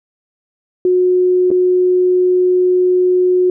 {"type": "tone with dropouts", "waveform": "sine", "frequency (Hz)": 364, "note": "F#4", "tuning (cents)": -28, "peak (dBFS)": -9, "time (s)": [0.85, 3.5], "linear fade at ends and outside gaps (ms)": 2, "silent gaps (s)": [1.505, 1.513], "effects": []}